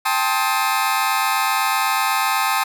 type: chord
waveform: sawtooth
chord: A half-diminished seventh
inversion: third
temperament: just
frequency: 792 / 880 / 1056 / 1267.2 Hz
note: G5 / A5 / C6 / Eb6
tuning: +18 / 0 / +16 / +31 cents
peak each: -19 dBFS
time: 0.05-2.64 s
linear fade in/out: 10 ms
effects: none